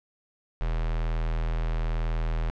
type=tone with notch filter; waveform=square; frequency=40.51 Hz; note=E1; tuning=29 cents flat; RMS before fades=-27 dBFS; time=0.61-2.5 s; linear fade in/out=0 ms; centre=260 Hz; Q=1.3; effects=low-pass 3000 Hz 12 dB/octave